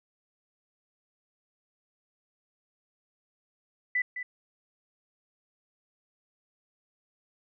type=tone with echo; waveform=sine; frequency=1990 Hz; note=B6; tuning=13 cents sharp; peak=-24 dBFS; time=3.95-4.02 s; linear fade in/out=5 ms; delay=210 ms; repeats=1; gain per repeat=-9 dB; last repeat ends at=4.23 s; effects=none

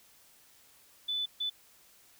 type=tone bursts at uneven times; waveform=sine; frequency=3492 Hz; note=A7; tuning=14 cents flat; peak=-30 dBFS; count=2; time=1.08-1.26 / 1.4-1.5 s; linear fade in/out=10 ms; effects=white hiss -61 dBFS RMS until 2.19 s

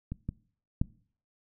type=clicks; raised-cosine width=5 ms; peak=-22 / -20 / -13 dBFS; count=3; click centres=0.12 / 0.29 / 0.815 s; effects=noise-tail reverb RT60 0.5 s tail -22 dB re dry

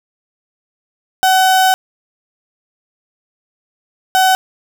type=tone pair in turn; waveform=35% pulse; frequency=754 / 754 Hz; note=F#5 / F#5; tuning=+32 / +32 cents; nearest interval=unison; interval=0 cents; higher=neither; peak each=-7 dBFS; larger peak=neither; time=1.23-1.74 / 4.15-4.35 s; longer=first; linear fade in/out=0 ms; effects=none

